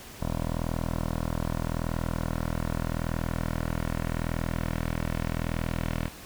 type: tone with low-pass filter sweep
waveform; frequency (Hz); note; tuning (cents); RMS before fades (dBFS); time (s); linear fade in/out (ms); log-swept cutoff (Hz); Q
10% pulse; 40.82; E1; -16; -30; 0.2-6.09; 20; 960 to 2700; 1.3
effects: pink hiss -45 dBFS RMS until 6.25 s